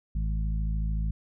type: harmonic tone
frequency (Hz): 53.6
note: A1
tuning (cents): -45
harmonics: 1 / 2 / 3 / 4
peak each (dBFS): -26 / -38 / -35 / -43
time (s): 0.15-1.11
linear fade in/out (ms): 5
effects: none